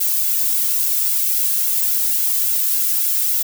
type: noise with flanger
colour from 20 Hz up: violet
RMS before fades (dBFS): -18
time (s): 0-3.43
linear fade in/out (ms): 10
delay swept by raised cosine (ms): 1.6 to 2.12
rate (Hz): 3.6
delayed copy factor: -0.75
effects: none